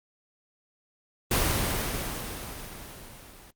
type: noise with level ramp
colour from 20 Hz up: pink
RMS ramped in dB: -23 to -50 dBFS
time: 1.31-3.51 s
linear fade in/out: 5 ms
effects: Opus 24 kbps